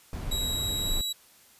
brown noise, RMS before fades -32 dBFS, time 0.13-1.01 s, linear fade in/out 2 ms
sawtooth tone with pitch glide, 3854 to 3899 Hz, B7 to B7, -43 to -23 cents, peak -26 dBFS, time 0.31-1.13 s, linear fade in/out 10 ms, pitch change +20 cents, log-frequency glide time 0.81-1.01 s
effects white hiss -57 dBFS RMS until 1.59 s + resampled to 32000 Hz

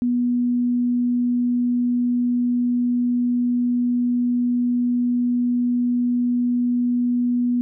sine tone, 243.8 Hz, B3, 22 cents flat, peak -17 dBFS, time 0.02-7.61 s, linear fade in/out 0 ms, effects none

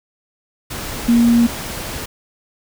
sine tone in noise, 235.3 Hz, A#3, 16 cents sharp, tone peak -9 dBFS, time 1.08-1.47 s, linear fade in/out 10 ms, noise pink, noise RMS -27 dBFS, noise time 0.7-2.06 s, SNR +15 dB, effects none

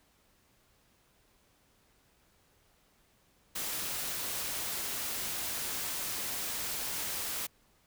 white noise, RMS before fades -36 dBFS, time 3.55-7.47 s, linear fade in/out 10 ms, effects pink hiss -68 dBFS RMS until 7.86 s

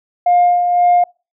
sine tone with tremolo, 708 Hz, F5, 23 cents sharp, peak -6 dBFS, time 0.26-1.04 s, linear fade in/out 5 ms, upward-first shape sine, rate 1.9 Hz, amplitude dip 50%, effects noise-tail reverb RT60 0.3 s tail -26 dB re dry + tanh soft clip ceiling -5 dBFS

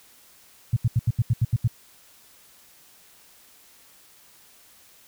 sine tone bursts, 116.54 Hz, A#2, in tune, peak -16 dBFS, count 9, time 0.73-1.677 s, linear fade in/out 5 ms, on 35 ms, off 79 ms, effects white hiss -54 dBFS RMS until 5.07 s

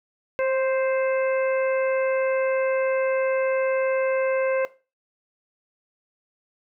harmonic tone with a mistuned harmonic, 523.3 Hz, C5, in tune, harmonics 1 / 2 / 3 / 4 / 5, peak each -21 / -33 / -33 / -34 / -37 dBFS, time 0.39-4.65 s, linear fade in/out 0 ms, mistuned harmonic 1, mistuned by +17 cents, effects noise-tail reverb RT60 0.3 s tail -17 dB re dry

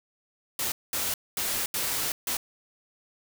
white noise bursts at uneven times, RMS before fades -29 dBFS, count 5, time 0.59-0.72 / 0.93-1.14 / 1.37-1.66 / 1.74-2.12 / 2.27-2.37 s, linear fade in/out 2 ms, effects none

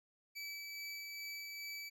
25% pulse tone with tremolo, 2302 Hz, D7, 35 cents flat, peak -39 dBFS, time 0.35-1.9 s, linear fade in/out 20 ms, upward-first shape sine, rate 2.4 Hz, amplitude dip 25%, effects none

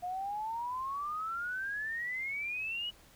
sine exponential sweep, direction up, 706 to 2960 Hz, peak -34 dBFS, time 0.02-2.91 s, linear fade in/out 20 ms, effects added 67 Hz sine -69 dBFS peak until 3.15 s + pink hiss -60 dBFS RMS until 3.15 s

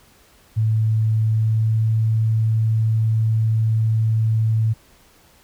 sine tone with pitch glide, 110 to 110.96 Hz, A2 to A2, 0 to +15 cents, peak -15 dBFS, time 0.56-4.74 s, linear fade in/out 20 ms, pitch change +15 cents, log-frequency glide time 1.23-1.88 s, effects pink hiss -53 dBFS RMS until 5.43 s

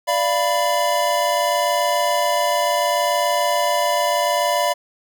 square chord, B diminished, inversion first, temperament equal with one note detuned, 587.3 / 688 / 987.8 Hz, D5 / F5 / B5, 0 / -26 / 0 cents, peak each -22 dBFS, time 0.07-4.74 s, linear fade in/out 20 ms, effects none

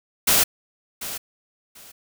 white noise with echo, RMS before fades -17 dBFS, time 0.27-0.44 s, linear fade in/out 10 ms, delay 740 ms, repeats 2, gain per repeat -14 dB, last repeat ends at 1.92 s, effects none

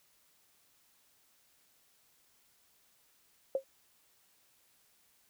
sine tone with exponential decay, 537 Hz, C5, 45 cents sharp, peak -24 dBFS, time 3.55-3.64 s, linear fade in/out 2 ms, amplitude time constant 18 ms, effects white hiss -69 dBFS RMS until 5.29 s

